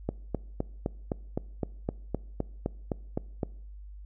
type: click train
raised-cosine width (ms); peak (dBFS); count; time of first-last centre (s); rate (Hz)
2; -15; 14; 0.09-3.432; 3.89
effects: noise-tail reverb RT60 0.7 s tail -23 dB re dry + added 50 Hz sine -42 dBFS peak until 4.05 s